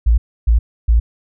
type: tone bursts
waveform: sine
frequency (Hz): 56.9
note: A#1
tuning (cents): -41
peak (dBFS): -8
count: 3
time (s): 0.06-1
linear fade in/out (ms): 10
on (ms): 120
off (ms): 290
effects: none